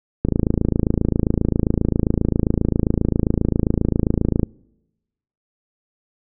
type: click train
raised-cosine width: 3 ms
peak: -4 dBFS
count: 116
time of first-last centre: 0.25-4.432 s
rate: 27.5 Hz
effects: noise-tail reverb RT60 1.0 s tail -26 dB re dry